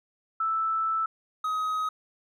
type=tone pair in turn; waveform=sine / triangle; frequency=1318.5 / 1263.1 Hz; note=E6 / D#6; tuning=0 / +26 cents; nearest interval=minor second; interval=74 cents; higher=first; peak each=-24 dBFS; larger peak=neither; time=0.4-1.06 / 1.44-1.89 s; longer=first; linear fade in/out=5 ms; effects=none